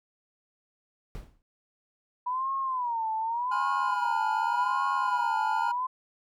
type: noise with exponential decay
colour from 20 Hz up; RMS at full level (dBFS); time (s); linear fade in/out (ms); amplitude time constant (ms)
brown; -34; 1.15-1.42; 0; 57
type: tone with vibrato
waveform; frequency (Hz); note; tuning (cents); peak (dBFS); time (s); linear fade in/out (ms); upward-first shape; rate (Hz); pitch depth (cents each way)
sine; 975; B5; -23; -27; 2.26-5.87; 10; sine; 0.86; 180
type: chord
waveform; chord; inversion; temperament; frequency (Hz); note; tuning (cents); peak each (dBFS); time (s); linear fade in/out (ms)
triangle; F diminished; first; equal with one note detuned; 830.6 / 987.8 / 1417.2; Ab5 / Cb6 / F6; 0 / 0 / +25; -31 / -29 / -32; 3.51-5.72; 10
effects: none